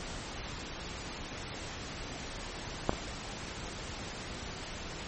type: clicks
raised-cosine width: 1 ms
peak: -11 / -24 dBFS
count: 2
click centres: 2.894 / 2.932 s
effects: pink hiss -41 dBFS RMS until 5.07 s + MP3 32 kbps